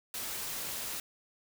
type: noise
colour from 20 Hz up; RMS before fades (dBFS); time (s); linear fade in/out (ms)
white; -38; 0.14-1; 2
effects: none